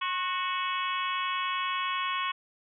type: harmonic tone with a mistuned harmonic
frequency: 370 Hz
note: F#4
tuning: in tune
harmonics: 3 / 4 / 5 / 6 / 7 / 8 / 9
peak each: -30 / -40 / -40 / -38 / -37 / -39 / -39 dBFS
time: 0.01-2.32 s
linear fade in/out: 10 ms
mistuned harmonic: 3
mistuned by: -36 cents
effects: none